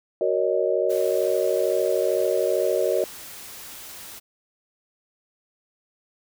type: chord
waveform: sine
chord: D# minor seventh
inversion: first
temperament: just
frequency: 373.4 / 466.7 / 560 / 622.3 Hz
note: F#4 / A#4 / C#5 / D#5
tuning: +16 / +2 / +18 / 0 cents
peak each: -25 dBFS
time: 0.21-3.04 s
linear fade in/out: 2 ms
type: noise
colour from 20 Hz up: white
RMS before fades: -40 dBFS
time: 0.89-4.2 s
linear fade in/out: 20 ms
effects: none